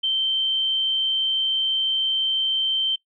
sine tone, 3117 Hz, G7, 11 cents flat, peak -19 dBFS, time 0.03-2.96 s, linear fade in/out 10 ms, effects noise-tail reverb RT60 0.1 s tail -20 dB re dry

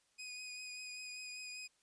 20% pulse tone with vibrato, 2489 Hz, D#7, in tune, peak -40 dBFS, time 0.18-1.68 s, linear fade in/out 20 ms, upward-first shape sine, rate 5.1 Hz, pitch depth 19 cents each way, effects white hiss -75 dBFS RMS until 1.82 s + resampled to 22050 Hz

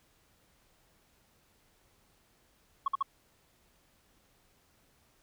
sine tone bursts, 1100 Hz, C#6, 14 cents flat, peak -24 dBFS, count 3, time 2.86-3.027 s, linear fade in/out 5 ms, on 21 ms, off 52 ms, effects tanh soft clip ceiling -23 dBFS + pink hiss -68 dBFS RMS until 5.22 s

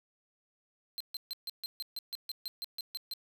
45% pulse tone bursts, 4130 Hz, C8, 23 cents flat, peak -35 dBFS, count 14, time 0.98-3.136 s, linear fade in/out 0 ms, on 24 ms, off 140 ms, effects none

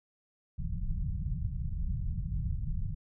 pink low-pass noise, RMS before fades -33 dBFS, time 0.58-2.95 s, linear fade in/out 10 ms, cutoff 170 Hz, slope 48 dB/octave, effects none

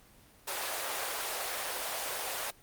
pink high-pass noise, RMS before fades -35 dBFS, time 0.47-2.51 s, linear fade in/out 10 ms, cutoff 500 Hz, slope 24 dB/octave, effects pink hiss -59 dBFS RMS until 2.62 s + Opus 24 kbps

